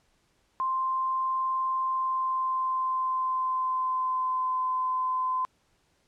sine tone with pitch glide, 1046.5 to 1026.1 Hz, C6 to C6, 0 to -34 cents, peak -25 dBFS, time 0.6-5.45 s, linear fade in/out 0 ms, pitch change -34 cents, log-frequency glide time 1.84-4.62 s, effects pink hiss -69 dBFS RMS until 6.07 s + low-pass 9000 Hz 12 dB/octave

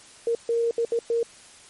sine tone bursts at uneven times, 465.5 Hz, A#4, 2 cents flat, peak -20 dBFS, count 5, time 0.27-0.35 / 0.49-0.71 / 0.78-0.85 / 0.92-0.99 / 1.1-1.23 s, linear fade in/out 2 ms, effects white hiss -49 dBFS RMS until 1.69 s + MP3 48 kbps

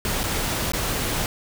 pink noise with dropouts, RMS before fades -25 dBFS, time 0.05-1.26 s, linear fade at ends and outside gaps 1 ms, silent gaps 0.233-0.238 / 0.72-0.734 s, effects none

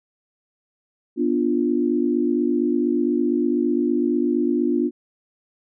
sine chord, B diminished, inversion none, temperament equal with one note detuned, 245.1 / 293.7 / 349.2 Hz, B3 / D4 / F4, -13 / 0 / 0 cents, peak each -22 dBFS, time 1.16-4.91 s, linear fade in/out 50 ms, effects none

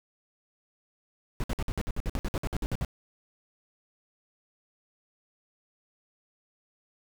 brown noise bursts, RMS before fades -29 dBFS, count 16, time 1.4-2.848 s, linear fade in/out 0 ms, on 38 ms, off 56 ms, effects none

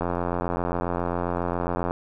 click train, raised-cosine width 1 ms, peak -12 dBFS, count 167, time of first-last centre 0.01-1.909 s, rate 87.4 Hz, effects none

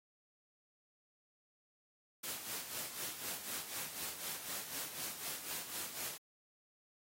white noise with tremolo, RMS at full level -41 dBFS, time 2.23-6.18 s, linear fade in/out 10 ms, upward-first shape sine, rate 4 Hz, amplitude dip 60%, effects high-pass 100 Hz 12 dB/octave + AAC 48 kbps

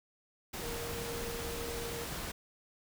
sine tone in noise, 467.6 Hz, A#4, 5 cents sharp, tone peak -41 dBFS, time 0.62-2.05 s, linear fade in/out 10 ms, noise pink, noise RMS -40 dBFS, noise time 0.53-2.32 s, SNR -4 dB, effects none

